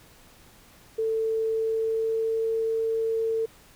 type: tone with pitch glide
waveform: sine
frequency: 444.9 to 449.3 Hz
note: A4 to A4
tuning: +19 to +36 cents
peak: -23 dBFS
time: 0.98-3.46 s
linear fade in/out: 10 ms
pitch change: +17 cents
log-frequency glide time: 1.44-2.55 s
effects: pink hiss -54 dBFS RMS until 3.75 s